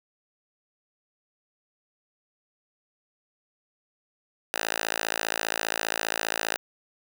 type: tone with high-pass filter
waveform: 5% pulse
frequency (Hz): 55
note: A1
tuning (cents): 0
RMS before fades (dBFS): -30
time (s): 4.54-6.57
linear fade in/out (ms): 0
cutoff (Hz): 940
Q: 0.71
effects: none